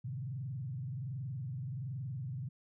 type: tone with frequency modulation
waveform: sine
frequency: 129.7 Hz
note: C3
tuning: 15 cents flat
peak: -37 dBFS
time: 0.04-2.49 s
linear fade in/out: 10 ms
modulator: 21.3 Hz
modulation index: 0.99
effects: none